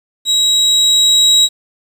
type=tone with level ramp; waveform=35% pulse; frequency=3842 Hz; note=B7; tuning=48 cents flat; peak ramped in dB=-8 to -4 dBFS; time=0.25-1.49 s; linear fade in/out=50 ms; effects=resampled to 32000 Hz + 7-bit